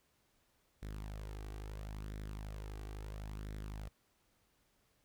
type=tone with flanger; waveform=sawtooth; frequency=51.91 Hz; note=G#1; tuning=in tune; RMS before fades=-45 dBFS; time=0.82-3.89 s; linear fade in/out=10 ms; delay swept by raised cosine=0.52 to 2.62 ms; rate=0.74 Hz; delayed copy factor=+0.5; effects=pink hiss -75 dBFS RMS until 5.04 s